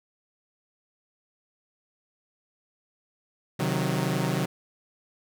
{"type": "chord", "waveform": "sawtooth", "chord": "C diminished", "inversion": "none", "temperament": "equal with one note detuned", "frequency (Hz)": [132.79, 155.56, 185], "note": ["C3", "Eb3", "Gb3"], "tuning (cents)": [26, 0, 0], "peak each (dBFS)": -25, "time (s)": [3.59, 4.46], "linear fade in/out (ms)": 10, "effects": []}